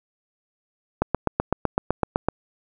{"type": "click train", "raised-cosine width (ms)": 1, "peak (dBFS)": -5, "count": 11, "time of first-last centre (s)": [1.02, 2.286], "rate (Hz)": 7.9, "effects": []}